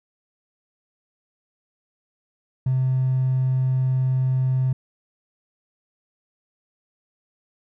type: tone with hard clipping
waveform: triangle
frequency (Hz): 129.9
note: C3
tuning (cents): -12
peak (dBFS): -18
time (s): 2.66-4.73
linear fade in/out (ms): 5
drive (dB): 3
effects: none